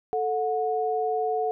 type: tone pair together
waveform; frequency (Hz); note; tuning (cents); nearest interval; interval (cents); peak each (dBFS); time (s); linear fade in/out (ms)
sine; 440 / 728.7; A4 / F#5; 0 / -27; major sixth; 873; -26; 0.13-1.51; 0
effects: none